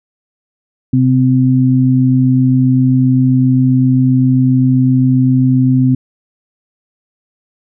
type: tone pair together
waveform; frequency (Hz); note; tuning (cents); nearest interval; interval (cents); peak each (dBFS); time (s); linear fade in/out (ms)
sine; 130 / 257.6; C3 / C4; -11 / -27; octave; 1184; -10; 0.93-5.95; 5
effects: none